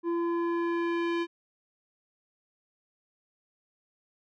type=tone with low-pass filter sweep; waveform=square; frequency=340 Hz; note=F4; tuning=46 cents flat; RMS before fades=-29 dBFS; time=0.03-1.27 s; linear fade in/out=50 ms; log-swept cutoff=800 to 3200 Hz; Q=1.2; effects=none